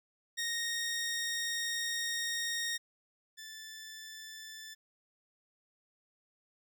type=tone pair in turn; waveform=15% pulse; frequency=1861 / 1756.6 Hz; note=A#6 / A6; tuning=-3 / -3 cents; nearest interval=minor second; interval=100 cents; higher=first; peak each=-27 / -39 dBFS; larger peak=first; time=0.37-2.78 / 3.37-4.75 s; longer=first; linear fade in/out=20 ms; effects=none